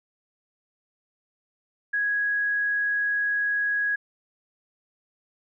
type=tone; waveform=sine; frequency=1661.2 Hz; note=G#6; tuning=in tune; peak=-22 dBFS; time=1.93-3.96 s; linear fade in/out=10 ms; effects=none